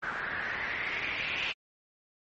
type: noise with low-pass filter sweep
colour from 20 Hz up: white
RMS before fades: -34 dBFS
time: 0.02-1.53 s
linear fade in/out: 20 ms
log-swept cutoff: 1500 to 2700 Hz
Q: 5.1
effects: MP3 32 kbps